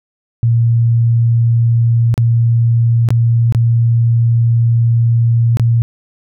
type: tone with dropouts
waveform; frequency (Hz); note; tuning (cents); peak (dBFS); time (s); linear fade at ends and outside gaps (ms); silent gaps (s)
sine; 116.54; A#2; 0; -8; 0.43-5.82; 0; 2.141-2.178 / 3.088-3.105 / 3.524-3.548 / 5.571-5.597
effects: none